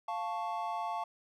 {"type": "chord", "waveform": "triangle", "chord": "F augmented", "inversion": "none", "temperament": "equal", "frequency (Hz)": [698.5, 880, 1108.7], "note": ["F5", "A5", "C#6"], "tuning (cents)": [0, 0, 0], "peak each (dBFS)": [-36, -35, -38], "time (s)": [0.08, 1.04], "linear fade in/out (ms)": 5, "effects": []}